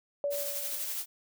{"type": "tone with exponential decay", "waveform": "sine", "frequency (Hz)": 572, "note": "D5", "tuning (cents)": -46, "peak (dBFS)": -26, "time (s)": [0.24, 0.98], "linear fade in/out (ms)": 1, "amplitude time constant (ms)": 160}
{"type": "noise with tremolo", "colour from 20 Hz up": "blue", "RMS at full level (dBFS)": -34, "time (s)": [0.3, 1.06], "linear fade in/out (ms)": 50, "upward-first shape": "sine", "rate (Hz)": 12, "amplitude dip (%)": 30}
{"effects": []}